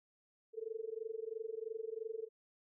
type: tone with amplitude modulation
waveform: sine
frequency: 445.4 Hz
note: A4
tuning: 21 cents sharp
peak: -36 dBFS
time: 0.53-2.29 s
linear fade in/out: 50 ms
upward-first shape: sine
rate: 23 Hz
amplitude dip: 95%
effects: none